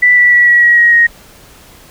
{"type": "tone with pitch steps", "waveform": "sine", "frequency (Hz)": [1975.5, 1958.5, 1941.6, 1924.8, 1908.2, 1891.7, 1875.4], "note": ["B6", "B6", "B6", "B6", "A#6", "A#6", "A#6"], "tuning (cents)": [0, -15, -30, -45, 40, 25, 10], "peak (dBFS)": -4, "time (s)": [0.02, 1.07], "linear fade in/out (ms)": 10, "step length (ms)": 150, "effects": ["pink hiss -40 dBFS RMS until 1.9 s"]}